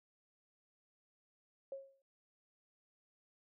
sine tone with exponential decay, 544 Hz, C#5, 33 cents flat, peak -39 dBFS, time 1.72-2.02 s, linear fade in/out 2 ms, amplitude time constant 64 ms, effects none

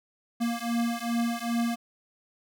square beating tone pair, 233.1 / 235.6 Hz, A#3 / A#3, 0 / +19 cents, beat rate 2.5 Hz, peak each -30 dBFS, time 0.4-1.76 s, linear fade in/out 20 ms, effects none

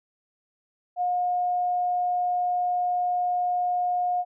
sine tone, 717 Hz, F5, 45 cents sharp, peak -22 dBFS, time 0.96-4.25 s, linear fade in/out 50 ms, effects none

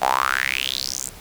sawtooth tone with high-pass filter sweep, 65.41 Hz, C2, in tune, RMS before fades -23 dBFS, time 0.01-1.1 s, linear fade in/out 20 ms, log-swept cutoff 720 to 8300 Hz, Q 5.8, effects pink hiss -42 dBFS RMS until 1.2 s

